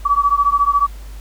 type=beating tone pair; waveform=sine; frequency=1138 / 1152 Hz; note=C#6 / D6; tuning=+45 / -34 cents; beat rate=14 Hz; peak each=-15 / -15 dBFS; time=0.05-0.87 s; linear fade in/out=10 ms; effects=added 50 Hz sine -30 dBFS peak until 1.2 s + pink hiss -45 dBFS RMS until 1.2 s